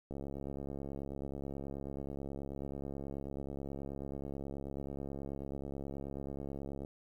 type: click train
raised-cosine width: 2 ms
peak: -29 dBFS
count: 468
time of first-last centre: 0.11-6.849 s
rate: 69.3 Hz
effects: 11-bit